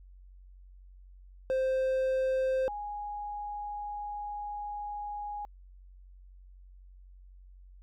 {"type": "tone pair in turn", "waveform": ["triangle", "sine"], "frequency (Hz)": [523.3, 827.6], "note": ["C5", "G#5"], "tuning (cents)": [0, -6], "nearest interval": "minor sixth", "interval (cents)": 794, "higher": "second", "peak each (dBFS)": [-24, -35], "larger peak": "first", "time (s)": [[1.5, 2.68], [2.68, 5.45]], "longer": "second", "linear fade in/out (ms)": 0, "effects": ["added 46 Hz sine -50 dBFS peak until 7.82 s"]}